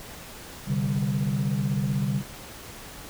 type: chord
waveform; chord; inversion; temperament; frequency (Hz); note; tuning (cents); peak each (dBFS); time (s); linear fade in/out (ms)
sine; C suspended second; none; equal; 130.81 / 146.83 / 196; C3 / D3 / G3; 0 / 0 / 0; -26; 0.66-2.23; 50
effects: tanh soft clip ceiling -18 dBFS + pink hiss -42 dBFS RMS until 3.09 s